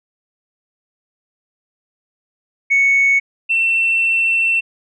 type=tone pair in turn; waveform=sine; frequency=2217 / 2693 Hz; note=C#7 / E7; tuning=0 / +36 cents; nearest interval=minor third; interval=336 cents; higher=second; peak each=-9 / -12 dBFS; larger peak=first; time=2.7-3.2 / 3.49-4.61 s; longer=second; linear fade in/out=20 ms; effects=tanh soft clip ceiling -7 dBFS